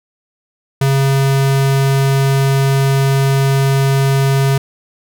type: tone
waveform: square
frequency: 136.4 Hz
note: C#3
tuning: 28 cents flat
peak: -11 dBFS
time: 0.81-4.58 s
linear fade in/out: 5 ms
effects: none